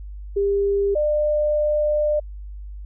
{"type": "tone pair in turn", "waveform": "sine", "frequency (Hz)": [400, 599.3], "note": ["G4", "D5"], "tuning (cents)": [35, 35], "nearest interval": "perfect fifth", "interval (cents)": 700, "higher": "second", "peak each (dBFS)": -17, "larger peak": "neither", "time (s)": [[0.36, 0.95], [0.95, 2.2]], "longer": "second", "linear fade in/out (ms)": 10, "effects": ["added 50 Hz sine -32 dBFS peak until 2.85 s"]}